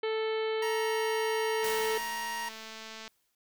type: harmonic tone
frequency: 440 Hz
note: A4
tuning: in tune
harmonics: 1 / 2 / 3 / 4 / 5 / 6 / 7 / 8 / 9 / 10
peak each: -29 / -41 / -43 / -45 / -42 / -51 / -44 / -54 / -49 / -55 dBFS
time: 0.03-1.98 s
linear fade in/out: 5 ms
type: tone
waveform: 25% pulse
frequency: 940 Hz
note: A#5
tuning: 14 cents sharp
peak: -30 dBFS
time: 0.62-2.49 s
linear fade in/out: 5 ms
type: click train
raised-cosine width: 0.2 ms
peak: -27 dBFS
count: 321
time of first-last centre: 1.63-3.078 s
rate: 221 Hz
type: noise with exponential decay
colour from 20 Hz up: white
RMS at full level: -37 dBFS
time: 1.64-3.35 s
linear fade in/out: 2 ms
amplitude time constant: 370 ms
effects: none